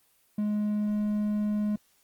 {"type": "tone with hard clipping", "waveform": "triangle", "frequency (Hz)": 209.5, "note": "G#3", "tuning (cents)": 15, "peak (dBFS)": -26, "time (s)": [0.38, 1.76], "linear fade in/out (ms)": 5, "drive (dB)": 6, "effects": ["white hiss -66 dBFS RMS until 2.03 s", "Opus 24 kbps"]}